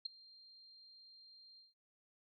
sine tone with ADSR envelope, 4186 Hz, C8, in tune, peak -34 dBFS, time 0.05-1.74 s, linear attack 9 ms, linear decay 8 ms, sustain -24 dB, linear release 160 ms, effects none

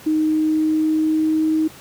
sine tone with pitch glide, 311.1 to 314.5 Hz, D#4 to D#4, 0 to +19 cents, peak -15 dBFS, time 0.06-1.68 s, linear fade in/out 10 ms, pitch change +19 cents, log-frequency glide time 0.26-1.55 s, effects pink hiss -42 dBFS RMS until 1.8 s + high-pass 80 Hz 12 dB/octave

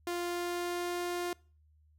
sawtooth tone with pitch glide, 349.2 to 352 Hz, F4 to F4, 0 to +14 cents, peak -29 dBFS, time 0.07-1.33 s, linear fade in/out 2 ms, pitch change +14 cents, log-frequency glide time 0.18-1 s, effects noise-tail reverb RT60 0.4 s tail -24 dB re dry + added 76 Hz sine -62 dBFS peak until 1.98 s

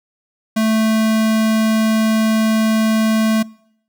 square tone, 220 Hz, A3, in tune, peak -14 dBFS, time 0.56-3.43 s, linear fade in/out 10 ms, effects noise-tail reverb RT60 0.7 s tail -24 dB re dry

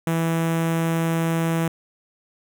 sawtooth tone with notch filter, 164.7 Hz, E3, 1 cent flat, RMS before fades -22 dBFS, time 0.07-1.68 s, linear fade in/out 2 ms, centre 4500 Hz, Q 1.2, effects none

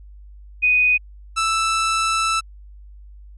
sine / sawtooth tone pair in turn, 2489 / 1321 Hz, D#7 / E6, 0 / +3 cents, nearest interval major seventh, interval 1097 cents, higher first, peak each -13 / -14 dBFS, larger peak first, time 0.62-0.98 / 1.36-2.41 s, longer second, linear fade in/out 20 ms, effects added 50 Hz sine -39 dBFS peak until 3.37 s + resampled to 24000 Hz

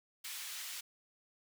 pink high-pass noise, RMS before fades -44 dBFS, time 0.24-0.81 s, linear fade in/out 10 ms, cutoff 2300 Hz, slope 12 dB/octave, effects none

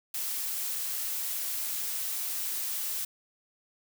blue noise, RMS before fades -33 dBFS, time 0.14-3.05 s, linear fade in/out 5 ms, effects none

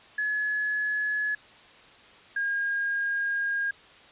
sine tone pair in turn, 1700 / 1623.9 Hz, G#6 / G#6, +40 / -39 cents, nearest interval minor second, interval 79 cents, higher first, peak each -25 / -25 dBFS, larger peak neither, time 0.18-1.35 / 2.36-3.71 s, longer second, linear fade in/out 5 ms, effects white hiss -52 dBFS RMS until 4.11 s + resampled to 8000 Hz

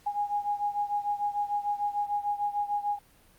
sine beating tone pair, 821 / 827.7 Hz, G#5 / G#5, -20 / -6 cents, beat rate 6.7 Hz, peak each -29 / -32 dBFS, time 0.06-2.99 s, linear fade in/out 10 ms, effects pink hiss -60 dBFS RMS until 3.38 s + Opus 48 kbps

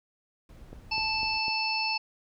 brown noise, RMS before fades -48 dBFS, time 0.49-1.38 s, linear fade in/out 2 ms
click train, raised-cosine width 2 ms, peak -29 dBFS, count 4, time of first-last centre 0.73-1.482 s, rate 3.99 Hz
harmonic tone, 880 Hz, A5, in tune, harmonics 1 / 3 / 5 / 6, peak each -32 / -30 / -33 / -34 dBFS, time 0.91-1.98 s, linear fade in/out 10 ms
effects none

